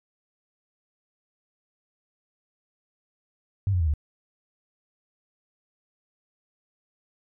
sine tone with pitch steps, 98.9 / 89.65 / 81.27 / 73.66 Hz, G2 / F2 / E2 / D2, +16 / +46 / -24 / +6 cents, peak -20 dBFS, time 3.67-3.938 s, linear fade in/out 0 ms, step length 67 ms, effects none

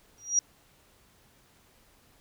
sine tone with exponential growth, 5740 Hz, F8, 47 cents sharp, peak -17 dBFS, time 0.18-0.39 s, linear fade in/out 1 ms, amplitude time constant 45 ms, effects pink hiss -62 dBFS RMS until 2.2 s

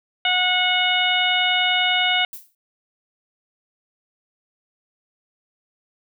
harmonic tone, 730 Hz, F#5, 24 cents flat, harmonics 1 / 2 / 3 / 4 / 5, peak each -24 / -25 / -22 / -21 / -25 dBFS, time 0.25-2.25 s, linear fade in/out 2 ms
violet noise with exponential decay, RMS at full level -31 dBFS, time 2.33-2.55 s, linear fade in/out 2 ms, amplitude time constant 46 ms
effects none

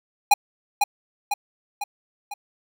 square tone with echo, 819 Hz, G#5, 24 cents flat, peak -11 dBFS, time 0.31-0.34 s, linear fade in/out 5 ms, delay 500 ms, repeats 4, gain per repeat -5 dB, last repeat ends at 2.34 s, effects none

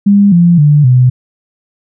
sine tone with pitch steps, 201.6 / 172.49 / 147.58 / 126.27 Hz, G3 / F3 / D3 / B2, +49 / -21 / +9 / +39 cents, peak -3 dBFS, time 0.06-1.1 s, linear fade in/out 10 ms, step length 260 ms, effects none

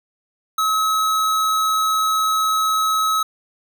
square tone, 1284 Hz, E6, 46 cents flat, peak -17 dBFS, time 0.58-3.23 s, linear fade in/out 5 ms, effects none

